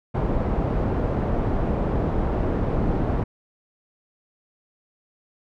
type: low-pass noise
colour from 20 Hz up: pink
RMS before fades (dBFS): -23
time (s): 0.14-3.24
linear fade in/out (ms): 10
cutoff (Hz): 700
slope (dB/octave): 12
effects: none